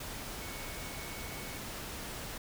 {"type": "tone in noise", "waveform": "sine", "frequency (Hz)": 2217, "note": "C#7", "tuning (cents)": 0, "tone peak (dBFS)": -50, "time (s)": [0.41, 1.58], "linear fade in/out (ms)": 5, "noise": "pink", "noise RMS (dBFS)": -42, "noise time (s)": [0, 2.38], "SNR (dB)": -11, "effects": []}